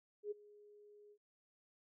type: tone with ADSR envelope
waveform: sine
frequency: 415.3 Hz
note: G#4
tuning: in tune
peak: -37 dBFS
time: 0.23-1.18 s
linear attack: 81 ms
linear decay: 17 ms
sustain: -22 dB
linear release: 65 ms
effects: none